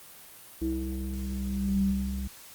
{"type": "tone with low-pass filter sweep", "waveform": "square", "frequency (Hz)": 65.41, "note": "C2", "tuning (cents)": 0, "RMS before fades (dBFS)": -30, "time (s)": [0.61, 2.28], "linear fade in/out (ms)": 10, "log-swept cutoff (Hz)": [330, 160], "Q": 10, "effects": ["white hiss -49 dBFS RMS until 2.54 s", "Opus 32 kbps"]}